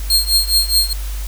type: tone with tremolo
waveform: sawtooth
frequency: 4228 Hz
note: C8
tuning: 17 cents sharp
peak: -6 dBFS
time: 0.1-0.93 s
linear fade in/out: 2 ms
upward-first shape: triangle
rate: 4.8 Hz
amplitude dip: 95%
effects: added 50 Hz sine -21 dBFS peak until 1.27 s + white hiss -35 dBFS RMS until 1.27 s